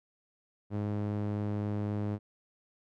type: tone with band-pass filter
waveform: sawtooth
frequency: 103.83 Hz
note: G#2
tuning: in tune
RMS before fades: -33 dBFS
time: 0.7-2.19 s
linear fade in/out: 50 ms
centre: 230 Hz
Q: 0.58
effects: none